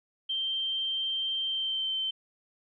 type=tone with pitch glide; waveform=sine; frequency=3142 to 3099 Hz; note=G7 to G7; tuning=+3 to -21 cents; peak=-28 dBFS; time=0.29-2.11 s; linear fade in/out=10 ms; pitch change=-24 cents; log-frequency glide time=1.45-1.97 s; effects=none

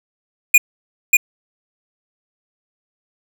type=tone with echo; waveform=square; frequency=2446 Hz; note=D#7; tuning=30 cents flat; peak=-6 dBFS; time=0.54-0.58 s; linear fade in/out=5 ms; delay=590 ms; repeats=1; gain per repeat=-2 dB; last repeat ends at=1.17 s; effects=none

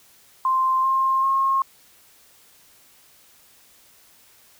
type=tone with pitch steps; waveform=sine; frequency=1046.5 / 1061.7 / 1077.2 Hz; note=C6 / C6 / C#6; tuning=0 / +25 / -50 cents; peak=-17 dBFS; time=0.45-1.62 s; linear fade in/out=2 ms; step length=390 ms; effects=white hiss -54 dBFS RMS until 4.59 s

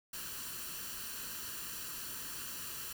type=noise with comb filter; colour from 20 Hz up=white; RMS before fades=-43 dBFS; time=0.13-2.93 s; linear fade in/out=5 ms; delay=0.69 ms; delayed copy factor=+0.65; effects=none

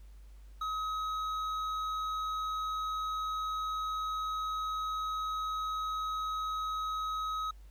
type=tone with hard clipping; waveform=triangle; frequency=1272 Hz; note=D#6; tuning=38 cents sharp; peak=-34 dBFS; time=0.61-7.51 s; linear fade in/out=5 ms; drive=10 dB; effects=added 50 Hz sine -49 dBFS peak until 7.7 s + pink hiss -68 dBFS RMS until 7.7 s

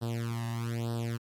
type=tone with flanger; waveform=sawtooth; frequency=116.54 Hz; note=A#2; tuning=in tune; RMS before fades=-33 dBFS; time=0.01-1.18 s; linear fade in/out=20 ms; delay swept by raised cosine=0.22 to 1.08 ms; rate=1.1 Hz; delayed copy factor=+0.95; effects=MP3 64 kbps

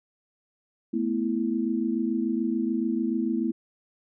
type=chord; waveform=sine; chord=A suspended second; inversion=none; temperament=equal; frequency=220 / 246.9 / 329.6 Hz; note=A3 / B3 / E4; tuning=0 / 0 / 0 cents; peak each=-28 dBFS; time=0.93-3.52 s; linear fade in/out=10 ms; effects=none

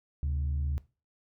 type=tone pair together; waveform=sine; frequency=73.42 / 130.94 Hz; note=D2 / C3; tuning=0 / +2 cents; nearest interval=minor seventh; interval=1002 cents; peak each=-27 / -36 dBFS; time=0.23-0.78 s; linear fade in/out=0 ms; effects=noise-tail reverb RT60 0.3 s tail -19 dB re dry + tanh soft clip ceiling -23 dBFS

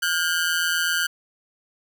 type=ring-modulated tone; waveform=sawtooth; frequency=1512 Hz; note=F#6; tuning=37 cents sharp; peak=-14 dBFS; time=0.02-1.07 s; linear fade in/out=10 ms; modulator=83.8 Hz; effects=none

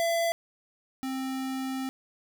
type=tone pair in turn; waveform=square; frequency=673 / 263.6 Hz; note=E5 / C4; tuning=+36 / +13 cents; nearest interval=octave + major third; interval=1623 cents; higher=first; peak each=-25 / -31 dBFS; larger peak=first; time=0-0.32 / 1.03-1.89 s; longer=second; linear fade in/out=0 ms; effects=none

